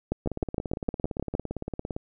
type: two click trains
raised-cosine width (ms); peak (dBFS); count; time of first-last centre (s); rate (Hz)
2; -18 / -12; 31 / 9; 0.26-1.965 / 0.12-1.351; 17.6 / 6.5
effects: none